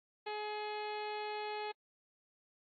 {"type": "harmonic tone", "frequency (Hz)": 422, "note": "G#4", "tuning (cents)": 28, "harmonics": [1, 2, 3, 4, 5, 6, 7, 8, 9, 10], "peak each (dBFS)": [-42, -41, -54, -52, -52, -50, -57, -54, -62, -54], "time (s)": [0.26, 1.72], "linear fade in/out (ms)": 10, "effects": ["AAC 32 kbps"]}